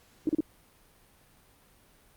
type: tone bursts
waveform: sine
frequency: 311.1 Hz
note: D#4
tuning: in tune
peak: -22 dBFS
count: 3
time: 0.27-0.406 s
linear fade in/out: 2 ms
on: 22 ms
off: 35 ms
effects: pink hiss -61 dBFS RMS until 2.16 s + Opus 48 kbps